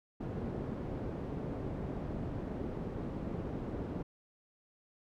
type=low-pass noise; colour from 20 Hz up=white; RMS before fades=-39 dBFS; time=0.2-4.03 s; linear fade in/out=10 ms; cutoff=330 Hz; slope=12 dB/octave; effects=none